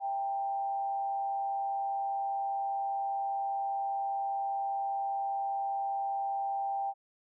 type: tone with frequency modulation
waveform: sine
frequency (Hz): 790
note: G5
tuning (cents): +13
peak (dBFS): -30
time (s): 0-6.94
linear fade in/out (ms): 50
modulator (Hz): 125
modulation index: 0.32
effects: none